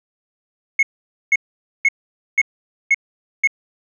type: tone bursts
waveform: sine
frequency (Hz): 2180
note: C#7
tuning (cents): -29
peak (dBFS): -8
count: 6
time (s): 0.79-3.474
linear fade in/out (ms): 5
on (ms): 39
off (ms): 490
effects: tanh soft clip ceiling -9 dBFS